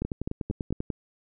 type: two click trains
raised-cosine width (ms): 3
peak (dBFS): -17 / -17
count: 10 / 4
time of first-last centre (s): 0.02-0.902 / 0.05-0.726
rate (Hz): 10.2 / 4.44
effects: none